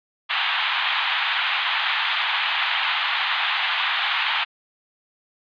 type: band-pass noise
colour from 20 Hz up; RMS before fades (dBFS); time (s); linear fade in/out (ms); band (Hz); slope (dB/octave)
white; -23; 0.29-4.45; 20; 790 to 3600; 48
effects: resampled to 11025 Hz